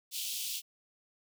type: high-pass noise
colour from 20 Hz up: pink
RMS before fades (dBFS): -37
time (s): 0.11-0.62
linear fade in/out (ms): 50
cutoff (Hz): 2800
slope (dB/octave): 48
effects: none